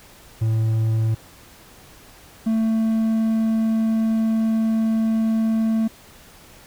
triangle tone pair in turn, 111.3 / 222.6 Hz, A2 / A3, +20 / +20 cents, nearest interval octave, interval 1200 cents, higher second, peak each -15 dBFS, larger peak neither, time 0.41-1.15 / 2.46-5.88 s, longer second, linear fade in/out 10 ms, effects pink hiss -47 dBFS RMS until 6.66 s

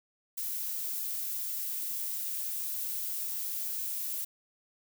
violet noise, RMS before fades -35 dBFS, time 0.37-4.25 s, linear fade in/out 10 ms, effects none

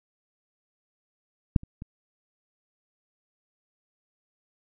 clicks, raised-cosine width 5 ms, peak -6 / -29 / -25 dBFS, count 3, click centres 1.562 / 1.634 / 1.821 s, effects none

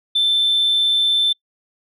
sine tone, 3542 Hz, A7, 11 cents sharp, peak -12 dBFS, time 0.15-1.33 s, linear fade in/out 10 ms, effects noise-tail reverb RT60 0.1 s tail -26 dB re dry + tanh soft clip ceiling -11 dBFS

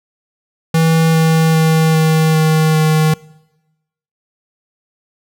square tone with pitch steps, 162.3 / 161.09 / 159.88 / 158.68 / 157.5 / 156.32 Hz, E3 / E3 / D#3 / D#3 / D#3 / D#3, -27 / -40 / +47 / +34 / +21 / +8 cents, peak -10 dBFS, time 0.74-3.14 s, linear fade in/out 5 ms, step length 400 ms, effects noise-tail reverb RT60 1.0 s tail -23 dB re dry

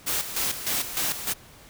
white noise with tremolo, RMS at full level -26 dBFS, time 0.06-1.34 s, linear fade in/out 20 ms, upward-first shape square, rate 3.3 Hz, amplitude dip 65%, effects pink hiss -50 dBFS RMS until 1.69 s

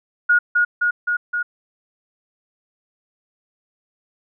sine tone with echo, 1441 Hz, F#6, 46 cents flat, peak -11 dBFS, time 0.29-0.39 s, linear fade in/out 10 ms, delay 260 ms, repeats 4, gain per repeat -2 dB, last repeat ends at 1.43 s, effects none

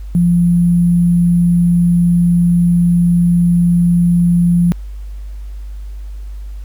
sine tone with sample-and-hold, 173.7 Hz, F3, 9 cents flat, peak -8 dBFS, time 0.15-4.72 s, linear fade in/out 0 ms, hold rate 11025 Hz, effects added 50 Hz sine -24 dBFS peak until 6.64 s + pink hiss -51 dBFS RMS until 6.64 s

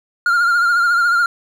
triangle tone with vibrato, 1404 Hz, F6, 9 cents sharp, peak -10 dBFS, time 0.26-1.26 s, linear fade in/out 2 ms, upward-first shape triangle, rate 14 Hz, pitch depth 54 cents each way, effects none

